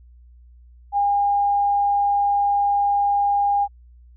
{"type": "tone", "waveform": "sine", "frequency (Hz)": 810, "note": "G#5", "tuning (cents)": -43, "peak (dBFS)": -16, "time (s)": [0.92, 3.68], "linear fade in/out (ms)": 50, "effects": ["added 60 Hz sine -45 dBFS peak until 4.16 s"]}